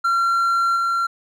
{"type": "tone with level steps", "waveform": "triangle", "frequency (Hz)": 1369, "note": "F6", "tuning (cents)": -35, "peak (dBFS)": [-14, -16], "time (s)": [0.04, 1.07], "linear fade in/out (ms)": 10, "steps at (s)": 0.76, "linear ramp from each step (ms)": 5, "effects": []}